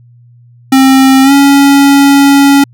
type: tone with pitch glide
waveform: square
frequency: 266.1 to 279.5 Hz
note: C4 to C#4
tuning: +29 to +14 cents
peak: -3 dBFS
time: 0.72-2.64 s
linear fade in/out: 5 ms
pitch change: +85 cents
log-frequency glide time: 1.23-1.32 s
effects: added 120 Hz sine -37 dBFS peak until 2.73 s